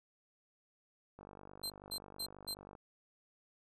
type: click train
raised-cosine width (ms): 1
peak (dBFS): -38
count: 78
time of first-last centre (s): 1.19-2.752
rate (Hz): 49.3
type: tone bursts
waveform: sawtooth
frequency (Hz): 4133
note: C8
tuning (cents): -22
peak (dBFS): -35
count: 4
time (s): 1.63-2.544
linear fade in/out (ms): 10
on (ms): 71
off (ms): 210
effects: resampled to 32000 Hz